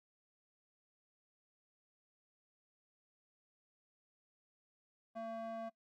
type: tone with band-pass filter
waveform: square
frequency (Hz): 225.8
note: A3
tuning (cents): +45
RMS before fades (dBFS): -44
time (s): 5.15-5.7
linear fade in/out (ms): 20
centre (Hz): 710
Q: 2.1
effects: noise-tail reverb RT60 0.1 s tail -22 dB re dry + AAC 64 kbps